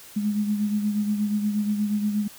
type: beating tone pair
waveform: sine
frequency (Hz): 207.7 / 216.1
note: G#3 / A3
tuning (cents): 0 / -31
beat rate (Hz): 8.4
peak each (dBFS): -22 / -31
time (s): 0.16-2.28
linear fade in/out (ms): 10
effects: white hiss -46 dBFS RMS until 2.38 s